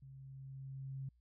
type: tone with level ramp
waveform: sine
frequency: 134.7 Hz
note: C#3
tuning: 49 cents flat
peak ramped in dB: -52 to -40 dBFS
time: 0.02-1.09 s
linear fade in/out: 5 ms
effects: added 60 Hz sine -68 dBFS peak until 1.2 s